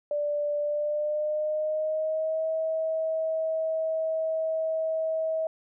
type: tone with pitch glide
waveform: sine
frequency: 587.3 to 640.5 Hz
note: D5 to E5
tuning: 0 to -50 cents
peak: -25 dBFS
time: 0.11-5.47 s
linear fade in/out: 2 ms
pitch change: +150 cents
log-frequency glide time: 0.59-2.47 s
effects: none